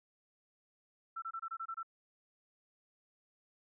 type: tone bursts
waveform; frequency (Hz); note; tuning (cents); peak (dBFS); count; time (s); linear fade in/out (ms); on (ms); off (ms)
sine; 1337; E6; +24; -38; 8; 1.16-1.831; 10; 62; 25
effects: none